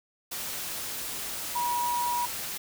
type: tone in noise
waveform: sine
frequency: 965 Hz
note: B5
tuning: 40 cents flat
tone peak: -26 dBFS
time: 1.55-2.26 s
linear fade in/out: 10 ms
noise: white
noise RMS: -35 dBFS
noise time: 0.31-2.58 s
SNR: +6 dB
effects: none